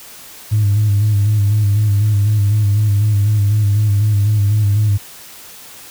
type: tone with vibrato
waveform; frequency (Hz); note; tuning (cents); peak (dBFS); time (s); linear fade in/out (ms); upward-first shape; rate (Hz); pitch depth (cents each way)
sine; 103.83; G#2; 0; -9; 0.51-4.98; 20; square; 4; 45
effects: tanh soft clip ceiling -7 dBFS + white hiss -37 dBFS RMS until 5.9 s